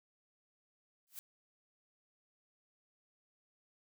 blue noise with exponential growth, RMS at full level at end -42 dBFS, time 1.07-1.19 s, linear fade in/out 0 ms, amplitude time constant 24 ms, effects none

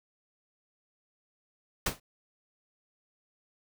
pink noise with exponential decay, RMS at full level -24 dBFS, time 1.86-2 s, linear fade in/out 5 ms, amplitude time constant 29 ms, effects none

